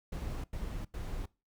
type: noise bursts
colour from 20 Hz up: brown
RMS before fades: -38 dBFS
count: 3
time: 0.12-1.258 s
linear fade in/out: 5 ms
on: 320 ms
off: 89 ms
effects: noise-tail reverb RT60 0.3 s tail -22 dB re dry